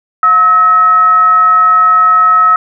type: tone with frequency modulation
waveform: sine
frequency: 1290 Hz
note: E6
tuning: 38 cents flat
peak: -4 dBFS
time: 0.23-2.56 s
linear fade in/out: 2 ms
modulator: 576 Hz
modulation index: 0.26
effects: none